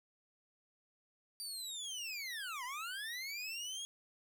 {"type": "linear two-way sweep", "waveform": "25% pulse", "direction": "down then up", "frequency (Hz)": [4699, 953, 3323], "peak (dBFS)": -37, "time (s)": [1.4, 3.85], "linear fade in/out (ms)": 0, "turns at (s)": 2.64, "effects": ["11-bit"]}